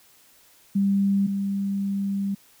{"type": "tone pair in turn", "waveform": "sine", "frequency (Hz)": [197.9, 197.9], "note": ["G3", "G3"], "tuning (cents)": [17, 17], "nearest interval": "unison", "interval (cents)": 0, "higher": "neither", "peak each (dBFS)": [-18, -23], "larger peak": "first", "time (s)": [[0.75, 1.27], [1.27, 2.35]], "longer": "second", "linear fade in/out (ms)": 10, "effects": ["white hiss -56 dBFS RMS until 2.6 s"]}